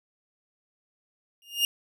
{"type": "tone with exponential growth", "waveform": "40% pulse", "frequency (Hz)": 2833, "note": "F7", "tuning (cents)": 24, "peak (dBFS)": -17, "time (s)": [1.42, 1.65], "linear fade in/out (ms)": 1, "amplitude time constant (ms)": 48, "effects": []}